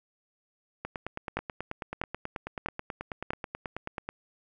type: two click trains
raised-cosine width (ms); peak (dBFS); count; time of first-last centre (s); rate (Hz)
0.5; -14 / -19; 4 / 31; 1.37-3.305 / 0.85-4.09; 1.55 / 9.26
effects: none